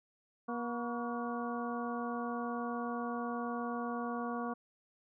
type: harmonic tone with a mistuned harmonic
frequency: 238.9 Hz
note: A#3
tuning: 43 cents sharp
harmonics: 1 / 2 / 3 / 4 / 5 / 6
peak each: -38 / -42 / -42 / -48 / -42 / -48 dBFS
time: 0.48-4.54 s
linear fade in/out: 10 ms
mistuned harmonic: 5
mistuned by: -93 cents
effects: none